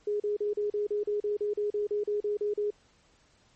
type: tone bursts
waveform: sine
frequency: 415.3 Hz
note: G#4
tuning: in tune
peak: -26 dBFS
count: 16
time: 0.07-2.705 s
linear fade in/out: 5 ms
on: 130 ms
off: 37 ms
effects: pink hiss -64 dBFS RMS until 3.55 s + MP3 32 kbps